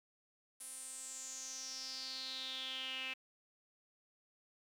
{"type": "tone with band-pass filter sweep", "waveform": "sawtooth", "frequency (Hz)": 261.6, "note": "C4", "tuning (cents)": 0, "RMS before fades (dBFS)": -45, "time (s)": [0.6, 3.14], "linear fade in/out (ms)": 10, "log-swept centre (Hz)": [10000, 2600], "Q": 6.7, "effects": ["11-bit"]}